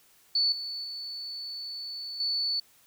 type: tone with level steps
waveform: sine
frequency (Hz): 4465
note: C#8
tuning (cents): +12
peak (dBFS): -22 / -33 / -35 / -26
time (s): 0.35-2.6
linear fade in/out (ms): 5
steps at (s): 0.52 / 0.84 / 2.2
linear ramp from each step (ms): 2
effects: white hiss -61 dBFS RMS until 2.86 s